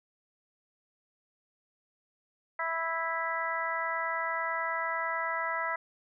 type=harmonic tone; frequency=329.1 Hz; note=E4; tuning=3 cents flat; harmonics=2 / 3 / 4 / 5 / 6; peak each=-38 / -35 / -35 / -38 / -35 dBFS; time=2.59-5.76 s; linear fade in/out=5 ms; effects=none